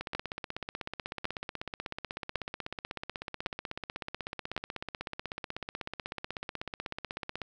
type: two click trains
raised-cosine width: 0.3 ms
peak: -20 / -15 dBFS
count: 121 / 5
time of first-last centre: 0.01-7.417 / 0.15-4.565 s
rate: 16.2 / 0.906 Hz
effects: none